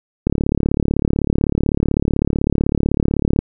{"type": "click train", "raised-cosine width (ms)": 3, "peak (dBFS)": -3, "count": 113, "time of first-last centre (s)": [0.27, 3.39], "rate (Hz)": 35.9, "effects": []}